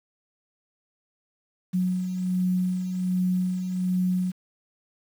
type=beating tone pair; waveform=sine; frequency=181.8 / 183.1 Hz; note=F#3 / F#3; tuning=-30 / -18 cents; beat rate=1.3 Hz; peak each=-32 / -23 dBFS; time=1.73-4.32 s; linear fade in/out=20 ms; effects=8-bit